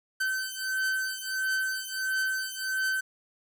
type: beating tone pair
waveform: 45% pulse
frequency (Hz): 1536 / 1537.5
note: G6 / G6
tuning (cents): -36 / -34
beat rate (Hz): 1.5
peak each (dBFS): -31 / -31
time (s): 0.2-3.01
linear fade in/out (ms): 10
effects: none